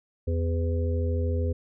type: harmonic tone with a mistuned harmonic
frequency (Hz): 83.9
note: E2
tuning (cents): +31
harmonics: 1 / 3 / 5 / 6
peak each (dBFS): -24 / -35 / -35 / -34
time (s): 0.27-1.53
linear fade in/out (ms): 10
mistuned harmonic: 5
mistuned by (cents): -39
effects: none

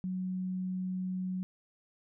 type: tone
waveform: sine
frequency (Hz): 185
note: F#3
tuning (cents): 0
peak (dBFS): -32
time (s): 0.04-1.43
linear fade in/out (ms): 0
effects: none

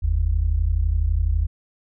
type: tone pair together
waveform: sine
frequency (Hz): 46.91 / 78.9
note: F#1 / D#2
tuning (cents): +25 / +25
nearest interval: major sixth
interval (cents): 900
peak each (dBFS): -20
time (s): 0.02-1.47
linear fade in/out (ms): 20
effects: none

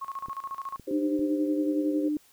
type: tone with tremolo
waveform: sine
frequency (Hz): 1090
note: C#6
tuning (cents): -29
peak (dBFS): -31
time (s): 0.01-0.77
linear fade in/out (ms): 10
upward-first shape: square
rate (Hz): 14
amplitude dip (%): 80
type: clicks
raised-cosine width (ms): 3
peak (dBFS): -31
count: 3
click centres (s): 0.285 / 0.797 / 1.193
type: chord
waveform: sine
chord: C minor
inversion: first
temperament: equal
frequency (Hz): 311.1 / 392 / 523.3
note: Eb4 / G4 / C5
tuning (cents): 0 / 0 / 0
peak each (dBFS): -34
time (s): 0.87-2.09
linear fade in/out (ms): 10
type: tone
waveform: sine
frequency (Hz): 300.2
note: D4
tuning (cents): +38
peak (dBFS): -25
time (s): 0.91-2.17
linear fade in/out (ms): 2
effects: white hiss -60 dBFS RMS until 2.32 s

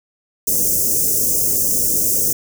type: band-stop noise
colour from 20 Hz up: white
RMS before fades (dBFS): -17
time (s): 0.47-2.33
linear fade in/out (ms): 5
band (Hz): 550 to 5800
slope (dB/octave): 48
effects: none

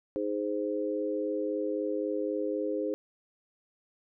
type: chord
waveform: sine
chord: Ab major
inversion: second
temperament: equal with one note detuned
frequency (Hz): 311.1 / 415.3 / 519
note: Eb4 / Ab4 / C5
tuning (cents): 0 / 0 / -14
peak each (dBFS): -33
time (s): 0.16-2.94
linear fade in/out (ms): 0
effects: none

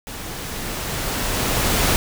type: noise with level ramp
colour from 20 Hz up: pink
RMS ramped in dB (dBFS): -33 to -17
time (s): 0.07-1.96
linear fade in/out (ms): 0
effects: none

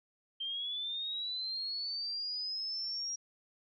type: linear sweep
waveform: sine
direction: up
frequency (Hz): 3136 to 5670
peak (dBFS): -35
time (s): 0.4-3.16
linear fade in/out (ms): 10
effects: none

